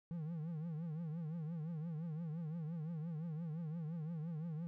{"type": "tone with vibrato", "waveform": "triangle", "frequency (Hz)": 161.6, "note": "E3", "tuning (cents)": -34, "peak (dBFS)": -38, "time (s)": [0.11, 4.67], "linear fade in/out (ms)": 0, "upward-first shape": "triangle", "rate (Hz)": 5.8, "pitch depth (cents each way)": 150, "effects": []}